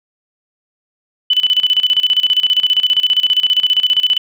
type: tone with tremolo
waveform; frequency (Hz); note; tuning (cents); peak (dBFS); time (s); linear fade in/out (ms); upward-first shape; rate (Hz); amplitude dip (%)
sine; 2997; F#7; +22; -8; 1.3-4.18; 5; square; 15; 80
effects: none